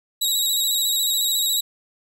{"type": "tone with vibrato", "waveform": "20% pulse", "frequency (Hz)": 3857, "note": "B7", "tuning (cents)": -42, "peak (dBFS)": -13, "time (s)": [0.21, 1.61], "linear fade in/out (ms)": 10, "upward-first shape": "square", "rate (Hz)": 14, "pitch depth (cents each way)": 33, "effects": []}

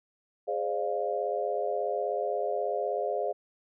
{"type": "chord", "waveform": "sine", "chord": "D half-diminished seventh", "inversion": "second", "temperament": "equal with one note detuned", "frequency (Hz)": [415.3, 523.3, 599.7, 698.5], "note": ["Ab4", "C5", "D5", "F5"], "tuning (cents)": [0, 0, 36, 0], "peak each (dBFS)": -33, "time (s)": [0.47, 3.33], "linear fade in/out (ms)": 20, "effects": []}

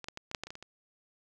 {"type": "clicks", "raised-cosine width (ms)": 0.2, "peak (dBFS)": [-26, -20, -23, -25, -13, -19, -28, -24, -28, -29], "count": 10, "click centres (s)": [0.043, 0.085, 0.174, 0.314, 0.348, 0.436, 0.47, 0.505, 0.554, 0.626], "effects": []}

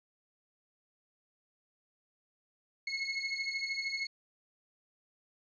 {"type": "beating tone pair", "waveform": "30% pulse", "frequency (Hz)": [2173, 2186], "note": ["C#7", "C#7"], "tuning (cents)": [-35, -25], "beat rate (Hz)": 13, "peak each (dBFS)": [-33, -35], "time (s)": [2.87, 4.07], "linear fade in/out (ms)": 5, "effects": ["resampled to 16000 Hz"]}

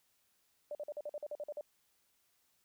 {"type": "tone bursts", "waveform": "sine", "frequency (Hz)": 592, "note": "D5", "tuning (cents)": 14, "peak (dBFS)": -38, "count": 11, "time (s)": [0.71, 1.61], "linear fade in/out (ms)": 2, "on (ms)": 40, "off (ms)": 46, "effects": ["white hiss -75 dBFS RMS until 2.64 s"]}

